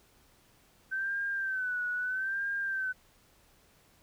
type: tone with vibrato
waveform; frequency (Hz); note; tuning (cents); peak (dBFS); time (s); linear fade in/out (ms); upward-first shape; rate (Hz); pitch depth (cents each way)
sine; 1535; G6; -37; -30; 0.91-2.93; 20; sine; 0.78; 80
effects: pink hiss -64 dBFS RMS until 4.02 s